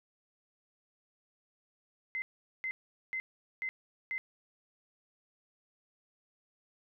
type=tone bursts; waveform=sine; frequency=2064 Hz; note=C7; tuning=24 cents flat; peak=-33 dBFS; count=5; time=2.15-4.18 s; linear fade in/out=0 ms; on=70 ms; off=420 ms; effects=none